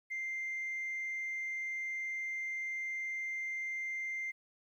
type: tone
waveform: sine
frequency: 2093 Hz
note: C7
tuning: in tune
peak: -34 dBFS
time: 0.1-4.32 s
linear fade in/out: 20 ms
effects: tanh soft clip ceiling -33 dBFS + 12-bit